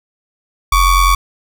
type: ring-modulated tone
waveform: square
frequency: 579 Hz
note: D5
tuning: 25 cents flat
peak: -6 dBFS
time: 0.72-1.15 s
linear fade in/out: 5 ms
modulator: 534 Hz
effects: none